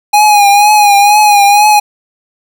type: tone with vibrato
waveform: square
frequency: 825 Hz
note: G#5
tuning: 12 cents flat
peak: -4 dBFS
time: 0.13-1.8 s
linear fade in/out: 10 ms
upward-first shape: triangle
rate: 2.1 Hz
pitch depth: 56 cents each way
effects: none